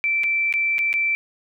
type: tone with dropouts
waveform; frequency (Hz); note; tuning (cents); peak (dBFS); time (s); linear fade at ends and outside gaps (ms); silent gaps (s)
sine; 2335; D7; -11; -18; 0.04-1.15; 0; 0.235-0.24 / 0.526-0.539 / 0.783-0.79 / 0.929-0.939
effects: none